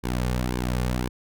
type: tone with flanger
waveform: sawtooth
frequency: 61.74 Hz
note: B1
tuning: in tune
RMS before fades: -26 dBFS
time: 0.03-1.09 s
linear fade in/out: 20 ms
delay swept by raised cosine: 1.5 to 3.1 ms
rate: 1.9 Hz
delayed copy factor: -0.75
effects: none